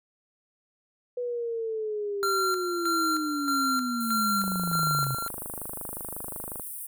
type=linear sweep; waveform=sine; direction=down; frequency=493.9 to 129.7 Hz; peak=-28 dBFS; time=1.17-5.15 s; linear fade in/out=5 ms
type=tone with tremolo; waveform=square; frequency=1374 Hz; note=F6; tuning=29 cents flat; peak=-25 dBFS; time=2.23-5.28 s; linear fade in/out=0 ms; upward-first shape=square; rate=1.6 Hz; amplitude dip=55%
type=high-pass noise; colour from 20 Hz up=pink; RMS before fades=-38 dBFS; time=4-6.87 s; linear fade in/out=10 ms; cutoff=8600 Hz; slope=96 dB/octave
type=click train; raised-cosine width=1 ms; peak=-24 dBFS; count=56; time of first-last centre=4.44-6.597 s; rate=25.5 Hz
effects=none